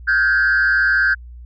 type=tone with frequency modulation; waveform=sine; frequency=1559 Hz; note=G6; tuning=10 cents flat; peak=-11 dBFS; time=0.07-1.15 s; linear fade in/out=20 ms; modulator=114 Hz; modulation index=0.95; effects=tanh soft clip ceiling -10 dBFS + added 60 Hz sine -34 dBFS peak until 1.45 s